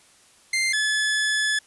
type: tone pair in turn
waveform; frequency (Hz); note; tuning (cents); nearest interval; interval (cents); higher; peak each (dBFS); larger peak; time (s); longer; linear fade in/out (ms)
sawtooth; 2093 / 1718.9; C7 / A6; 0 / -41; minor third; 341; first; -17; neither; 0.53-0.73 / 0.73-1.59; second; 5
effects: white hiss -55 dBFS RMS until 1.66 s + resampled to 24000 Hz